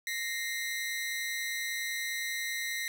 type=ring-modulated tone; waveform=sawtooth; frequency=1975.5 Hz; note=B6; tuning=in tune; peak=-26 dBFS; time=0.07-2.88 s; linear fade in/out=0 ms; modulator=115 Hz; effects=none